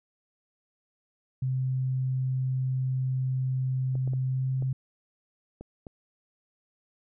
sine tone with pitch glide, 130 to 131.21 Hz, C3 to C3, -11 to +5 cents, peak -25 dBFS, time 1.42-4.73 s, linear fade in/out 5 ms, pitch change +16 cents, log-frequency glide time 4.27-4.5 s
clicks, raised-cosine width 2 ms, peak -28 dBFS, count 6, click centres 3.954 / 4.076 / 4.135 / 4.624 / 5.61 / 5.868 s
effects none

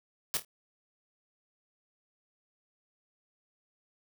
white noise with echo, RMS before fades -30 dBFS, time 0.34-0.37 s, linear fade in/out 0 ms, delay 26 ms, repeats 3, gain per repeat -10 dB, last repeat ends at 0.448 s, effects none

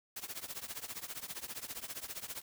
white noise with tremolo, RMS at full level -40 dBFS, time 0.16-2.42 s, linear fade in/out 5 ms, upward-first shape triangle, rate 15 Hz, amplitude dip 95%, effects none

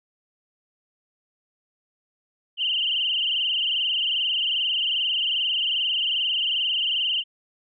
sine tone with frequency modulation, 2960 Hz, F#7, in tune, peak -21 dBFS, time 2.57-7.24 s, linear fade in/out 50 ms, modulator 22.5 Hz, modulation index 7.7, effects none

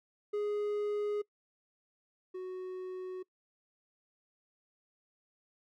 triangle tone pair in turn, 415.3 / 370 Hz, G#4 / F#4, 0 / 0 cents, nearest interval major second, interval 200 cents, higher first, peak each -29 / -36 dBFS, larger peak first, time 0.33-1.22 / 2.34-3.23 s, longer neither, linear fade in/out 10 ms, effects noise-tail reverb RT60 0.1 s tail -23 dB re dry

